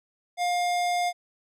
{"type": "tone", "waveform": "square", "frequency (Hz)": 708, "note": "F5", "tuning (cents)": 23, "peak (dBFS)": -24, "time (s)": [0.37, 1.13], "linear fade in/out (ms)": 50, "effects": ["low-pass 10000 Hz 12 dB/octave"]}